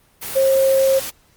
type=tone in noise; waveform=sine; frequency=536 Hz; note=C5; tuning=42 cents sharp; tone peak=-12 dBFS; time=0.35-1 s; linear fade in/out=20 ms; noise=white; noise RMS=-28 dBFS; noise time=0.21-1.11 s; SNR=+13 dB; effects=pink hiss -56 dBFS RMS until 1.36 s + Opus 32 kbps